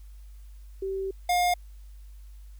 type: tone pair in turn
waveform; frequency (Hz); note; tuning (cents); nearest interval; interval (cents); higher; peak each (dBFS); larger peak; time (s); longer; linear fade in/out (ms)
sine / square; 385.9 / 711.4; G4 / F5; -27 / +32; major seventh; 1059; second; -28 / -22; second; 0.82-1.11 / 1.29-1.54; first; 5
effects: added 50 Hz sine -43 dBFS peak until 2.59 s + white hiss -65 dBFS RMS until 2.59 s